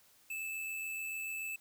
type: tone with amplitude modulation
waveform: square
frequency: 2624 Hz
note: E7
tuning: 9 cents flat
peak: -37 dBFS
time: 0.3-1.56 s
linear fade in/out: 5 ms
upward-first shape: sine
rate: 86.9 Hz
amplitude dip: 30%
effects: white hiss -65 dBFS RMS until 1.6 s